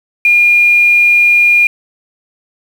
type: tone with quantisation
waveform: sine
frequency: 2420 Hz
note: D#7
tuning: 49 cents flat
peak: -5 dBFS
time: 0.25-1.67 s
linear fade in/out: 2 ms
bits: 5
effects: none